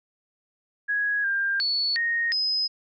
sine tone with pitch steps, 1663 / 1596 / 4428 / 1861 / 5060 Hz, G#6 / G6 / C#8 / A#6 / D#8, +2 / +31 / -3 / -3 / +28 cents, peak -22 dBFS, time 0.88-2.68 s, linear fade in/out 20 ms, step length 360 ms, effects none

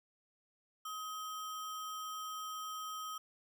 sine tone with sample-and-hold, 1264 Hz, D#6, 27 cents sharp, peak -40 dBFS, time 0.85-3.18 s, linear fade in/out 5 ms, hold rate 4410 Hz, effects none

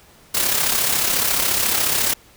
white noise with amplitude modulation, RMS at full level -17 dBFS, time 0.34-2.14 s, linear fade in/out 10 ms, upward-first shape sine, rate 34.2 Hz, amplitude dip 50%, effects pink hiss -50 dBFS RMS until 2.36 s

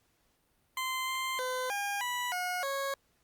20% pulse tone with pitch steps, 1038 / 1046 / 509 / 808 / 982 / 723 / 550 Hz, C6 / C6 / C5 / G#5 / B5 / F#5 / C#5, -14 / -1 / -48 / -48 / -10 / -40 / -14 cents, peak -27 dBFS, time 0.77-2.94 s, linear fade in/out 2 ms, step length 310 ms, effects pink hiss -72 dBFS RMS until 3.23 s + Opus 48 kbps

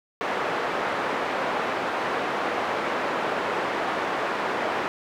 pink band-pass noise, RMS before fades -27 dBFS, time 0.21-4.88 s, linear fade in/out 0 ms, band 430 to 1700 Hz, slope 12 dB/octave, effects none

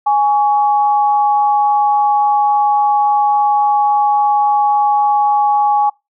sine tone pair together, 830.6 / 1125.9 Hz, G#5 / C#6, 0 / +27 cents, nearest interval perfect fourth, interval 527 cents, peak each -10 / -19 dBFS, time 0.06-5.9 s, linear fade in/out 10 ms, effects noise-tail reverb RT60 0.2 s tail -23 dB re dry

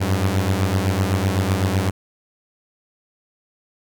sawtooth beating tone pair, 92.5 / 100.4 Hz, F#2 / G2, 0 / +42 cents, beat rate 7.9 Hz, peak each -16 / -17 dBFS, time 0-1.91 s, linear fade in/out 20 ms, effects none

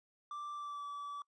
triangle tone with pitch glide, 1174.7 to 1151.9 Hz, D6 to D6, 0 to -34 cents, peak -39 dBFS, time 0.31-1.22 s, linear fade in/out 2 ms, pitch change -34 cents, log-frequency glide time 0.54-0.85 s, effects noise-tail reverb RT60 0.1 s tail -25 dB re dry + resampled to 22050 Hz

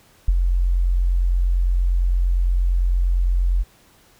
sine tone with ADSR envelope, 44.36 Hz, F1, 28 cents sharp, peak -10 dBFS, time 0.28-3.64 s, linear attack 6 ms, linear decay 37 ms, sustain -5 dB, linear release 29 ms, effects pink hiss -54 dBFS RMS until 4.19 s

